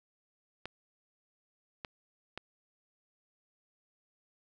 clicks, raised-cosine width 0.3 ms, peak -23 dBFS, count 3, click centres 0.656 / 1.848 / 2.376 s, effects none

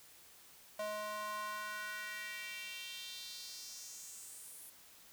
square tone with high-pass filter sweep, 210.9 Hz, G#3, 27 cents sharp, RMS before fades -45 dBFS, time 0.79-4.7 s, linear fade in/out 5 ms, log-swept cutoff 680 to 11000 Hz, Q 2.9, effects white hiss -60 dBFS RMS until 5.12 s

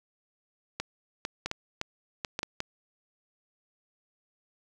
clicks, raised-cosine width 0.2 ms, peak -14 dBFS, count 9, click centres 0.8 / 1.251 / 1.46 / 1.514 / 1.814 / 2.248 / 2.391 / 2.431 / 2.604 s, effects none

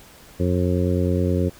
harmonic tone, 89.7 Hz, F2, 47 cents sharp, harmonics 1 / 2 / 3 / 4 / 5 / 6, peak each -21 / -24 / -26 / -27 / -28 / -29 dBFS, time 0.39-1.5 s, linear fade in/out 20 ms, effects pink hiss -47 dBFS RMS until 1.59 s

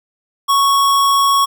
square tone, 1108.7 Hz, C#6, in tune, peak -11 dBFS, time 0.48-1.46 s, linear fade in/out 20 ms, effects none

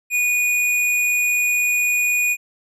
square tone, 2461 Hz, D#7, 20 cents flat, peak -17 dBFS, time 0.1-2.37 s, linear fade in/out 50 ms, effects resampled to 32000 Hz

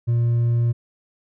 sine tone with hard clipping, 118.2 Hz, A#2, 24 cents sharp, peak -17 dBFS, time 0.07-0.73 s, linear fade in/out 20 ms, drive 2 dB, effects none

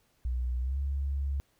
sine tone with pitch glide, 61.74 to 69.3 Hz, B1 to C#2, 0 to 0 cents, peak -28 dBFS, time 0.25-1.4 s, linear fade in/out 0 ms, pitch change +200 cents, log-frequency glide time 0.6-0.78 s, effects pink hiss -70 dBFS RMS until 1.59 s

